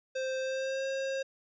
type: tone with pitch glide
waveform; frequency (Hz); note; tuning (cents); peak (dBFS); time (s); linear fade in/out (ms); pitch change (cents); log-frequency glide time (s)
square; 523.3 to 537.4; C5 to C5; 0 to +46; -32; 0.15-1.23; 10; +46; 0.4-0.86
effects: resampled to 16000 Hz + 11-bit